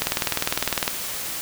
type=click train; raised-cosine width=0.2 ms; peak=-3 dBFS; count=18; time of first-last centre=0.02-0.879 s; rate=19.8 Hz; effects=white hiss -30 dBFS RMS until 1.41 s